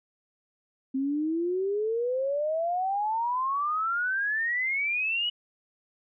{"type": "exponential sweep", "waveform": "sine", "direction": "up", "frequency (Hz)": [261.6, 2960], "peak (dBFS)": -25, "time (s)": [0.94, 5.3], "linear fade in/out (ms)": 10, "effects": []}